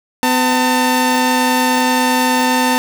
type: tone pair together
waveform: sawtooth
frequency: 252.4 / 898.4 Hz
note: B3 / A5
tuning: +38 / +36 cents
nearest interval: octave + minor seventh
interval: 2198 cents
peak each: -11 dBFS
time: 0.23-2.78 s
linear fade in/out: 0 ms
effects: none